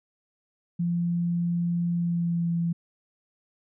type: tone with pitch glide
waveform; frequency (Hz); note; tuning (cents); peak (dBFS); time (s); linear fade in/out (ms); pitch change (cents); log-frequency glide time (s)
sine; 172.3 to 169.34; F3 to E3; -23 to +47; -23; 0.79-2.73; 10; -30; 1.94-2.52
effects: none